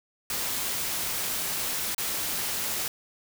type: noise with dropouts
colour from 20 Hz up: white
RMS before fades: -30 dBFS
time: 0.3-2.88 s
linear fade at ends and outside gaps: 2 ms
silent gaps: 1.947-1.98 s
effects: none